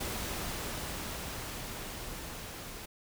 pink noise with level ramp, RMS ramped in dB -36 to -44 dBFS, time 0-2.86 s, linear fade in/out 10 ms, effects none

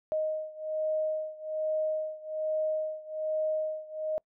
sine beating tone pair, 622.3 / 623.5 Hz, D#5 / D#5, 0 / +3 cents, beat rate 1.2 Hz, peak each -31 / -33 dBFS, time 0.12-4.18 s, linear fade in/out 0 ms, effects noise-tail reverb RT60 0.1 s tail -26 dB re dry

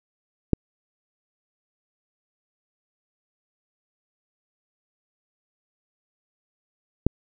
clicks, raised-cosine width 3 ms, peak -4 dBFS, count 2, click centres 0.533 / 7.066 s, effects none

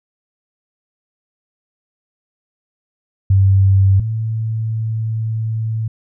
sine tone pair in turn, 96.9 / 111.21 Hz, G2 / A2, -20 / +19 cents, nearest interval major second, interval 239 cents, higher second, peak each -8 / -17 dBFS, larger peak first, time 3.3-4 / 4-5.88 s, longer second, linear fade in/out 5 ms, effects none

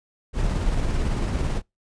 brown noise with tremolo, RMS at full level -22 dBFS, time 0.33-1.62 s, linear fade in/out 50 ms, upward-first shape square, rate 18 Hz, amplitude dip 25%, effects noise-tail reverb RT60 0.2 s tail -26 dB re dry + resampled to 22050 Hz

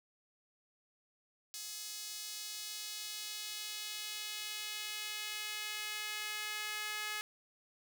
sawtooth tone with high-pass filter sweep, 423.4 Hz, G#4, 33 cents sharp, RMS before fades -42 dBFS, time 1.54-7.21 s, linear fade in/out 0 ms, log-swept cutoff 5300 to 1800 Hz, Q 1.2, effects none

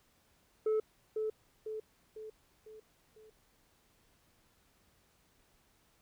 sine tone with echo, 434.1 Hz, A4, 23 cents flat, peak -25 dBFS, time 0.66-0.8 s, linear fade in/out 5 ms, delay 500 ms, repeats 5, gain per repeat -6 dB, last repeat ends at 3.3 s, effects tanh soft clip ceiling -27 dBFS + pink hiss -70 dBFS RMS until 6.01 s

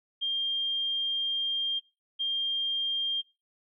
sine tone pair in turn, 3200 / 3200 Hz, G7 / G7, +35 / +35 cents, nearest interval unison, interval 0 cents, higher neither, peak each -26 dBFS, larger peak neither, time 0.21-1.8 / 2.19-3.22 s, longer first, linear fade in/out 20 ms, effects noise-tail reverb RT60 0.3 s tail -20 dB re dry

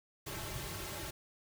pink noise with comb filter, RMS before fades -42 dBFS, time 0.26-1.11 s, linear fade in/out 10 ms, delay 4.1 ms, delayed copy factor -1, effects none

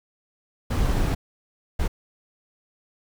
brown noise bursts at uneven times, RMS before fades -22 dBFS, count 2, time 0.7-1.15 / 1.79-1.88 s, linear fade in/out 10 ms, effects none

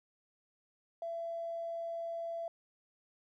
triangle tone with tanh clipping, 671 Hz, E5, 31 cents sharp, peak -36 dBFS, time 1.02-2.48 s, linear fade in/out 2 ms, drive 2 dB, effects none

